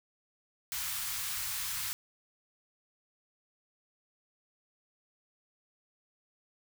white band-stop noise, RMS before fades -36 dBFS, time 0.72-1.93 s, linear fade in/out 0 ms, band 140 to 980 Hz, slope 24 dB/octave, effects none

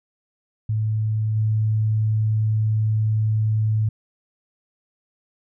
sine tone with level steps, 108.7 Hz, A2, 21 cents flat, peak -19 / -17 dBFS, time 0.69-3.89 s, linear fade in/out 5 ms, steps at 1.35 s, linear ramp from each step 20 ms, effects none

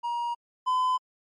triangle tone pair in turn, 949 / 1015.2 Hz, A#5 / B5, +31 / +47 cents, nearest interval minor second, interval 116 cents, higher second, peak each -25 / -20 dBFS, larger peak second, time 0.03-0.35 / 0.66-0.98 s, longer neither, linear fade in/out 20 ms, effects MP3 48 kbps

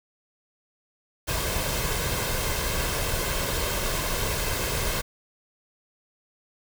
pink noise with comb filter, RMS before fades -27 dBFS, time 1.27-5.02 s, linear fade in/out 20 ms, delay 1.9 ms, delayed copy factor +0.5, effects none

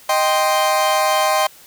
40% pulse chord, C minor, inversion first, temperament equal, 622.3 / 784 / 1046.5 Hz, Eb5 / G5 / C6, 0 / 0 / 0 cents, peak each -18 dBFS, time 0.09-1.47 s, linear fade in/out 5 ms, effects white hiss -45 dBFS RMS until 1.66 s

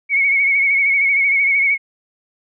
sine tone with vibrato, 2217 Hz, C#7, in tune, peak -12 dBFS, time 0.09-1.78 s, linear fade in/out 50 ms, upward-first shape triangle, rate 13 Hz, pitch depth 58 cents each way, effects none

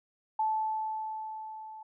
sine tone with level ramp, 872 Hz, A5, 16 cents flat, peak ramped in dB -25 to -43 dBFS, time 0.39-1.83 s, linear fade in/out 5 ms, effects none

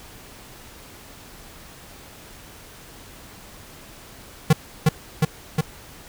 square tone with echo, 155.56 Hz, D#3, in tune, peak -11 dBFS, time 4.5-4.53 s, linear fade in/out 5 ms, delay 360 ms, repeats 3, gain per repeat -2 dB, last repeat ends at 5.61 s, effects pink hiss -44 dBFS RMS until 6.08 s

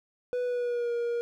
triangle tone with pitch glide, 493.9 to 473.5 Hz, B4 to A#4, 0 to +27 cents, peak -25 dBFS, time 0.33-1.21 s, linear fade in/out 0 ms, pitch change -73 cents, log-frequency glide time 0.44-0.92 s, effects none

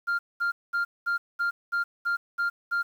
sine tone bursts, 1396.9 Hz, F6, in tune, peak -21 dBFS, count 9, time 0.07-2.83 s, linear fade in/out 20 ms, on 120 ms, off 210 ms, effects tanh soft clip ceiling -22 dBFS + 9-bit

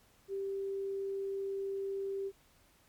sine tone, 392 Hz, G4, in tune, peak -34 dBFS, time 0.28-2.32 s, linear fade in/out 50 ms, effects pink hiss -66 dBFS RMS until 2.88 s + MP3 96 kbps

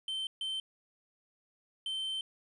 triangle tone bursts at uneven times, 3100 Hz, G7, 20 cents flat, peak -32 dBFS, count 3, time 0.08-0.27 / 0.41-0.6 / 1.86-2.21 s, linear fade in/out 2 ms, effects resampled to 24000 Hz + 11-bit

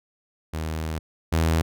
sawtooth tone pair in turn, 79.3 / 81.06 Hz, D#2 / E2, +33 / -29 cents, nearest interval unison, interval 38 cents, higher second, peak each -23 / -15 dBFS, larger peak second, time 0.53-0.99 / 1.32-1.62 s, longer first, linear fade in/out 10 ms, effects none

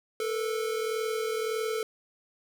square tone pair together, 440 / 481.7 Hz, A4 / B4, 0 / -43 cents, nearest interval major second, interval 157 cents, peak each -30 / -36 dBFS, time 0.2-1.83 s, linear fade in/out 2 ms, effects none

